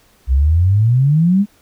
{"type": "exponential sweep", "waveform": "sine", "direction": "up", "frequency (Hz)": [61.74, 210.6], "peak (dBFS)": -9, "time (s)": [0.27, 1.46], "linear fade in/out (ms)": 50, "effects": ["pink hiss -53 dBFS RMS until 1.61 s"]}